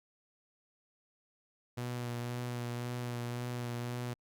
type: tone with vibrato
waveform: sawtooth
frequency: 121.3 Hz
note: B2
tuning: 31 cents flat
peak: -32 dBFS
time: 1.77-4.14 s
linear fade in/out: 10 ms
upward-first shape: sine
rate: 1.9 Hz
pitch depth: 20 cents each way
effects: Opus 48 kbps